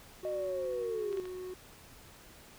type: tone with pitch glide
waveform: triangle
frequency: 370 to 367.4 Hz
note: F#4 to F#4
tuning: 0 to -12 cents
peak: -37 dBFS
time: 0.23-1.54 s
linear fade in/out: 5 ms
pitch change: -12 cents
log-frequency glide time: 0.89-1.14 s
type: linear sweep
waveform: sine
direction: down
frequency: 622.3 to 381.1 Hz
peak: -33 dBFS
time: 0.25-1.2 s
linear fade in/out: 0 ms
type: clicks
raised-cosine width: 0.3 ms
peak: -32 dBFS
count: 3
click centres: 1.128 / 1.173 / 1.255 s
effects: pink hiss -55 dBFS RMS until 2.58 s